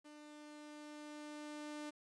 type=tone with level ramp; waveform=sawtooth; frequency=298.7 Hz; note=D4; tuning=29 cents sharp; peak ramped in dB=-51 to -40 dBFS; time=0.04-1.91 s; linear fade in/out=20 ms; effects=resampled to 22050 Hz + 12-bit